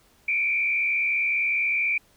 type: tone with frequency modulation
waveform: sine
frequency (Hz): 2352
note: D7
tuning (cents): +2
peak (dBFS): -21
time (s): 0.28-1.98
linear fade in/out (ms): 5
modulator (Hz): 69.6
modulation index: 1.2
effects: pink hiss -60 dBFS RMS until 2.16 s